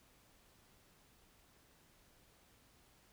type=silence; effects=pink hiss -68 dBFS RMS until 3.12 s